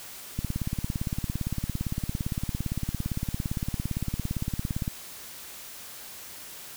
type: click train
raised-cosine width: 5 ms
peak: -16 dBFS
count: 80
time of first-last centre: 0.39-4.879 s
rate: 17.6 Hz
effects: white hiss -43 dBFS RMS until 6.76 s